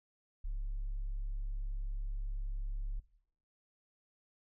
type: tone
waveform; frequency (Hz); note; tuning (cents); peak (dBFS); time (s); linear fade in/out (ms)
sine; 34.65; C#1; 0; -33; 0.44-3; 10
effects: noise-tail reverb RT60 0.7 s tail -18 dB re dry + tanh soft clip ceiling -33 dBFS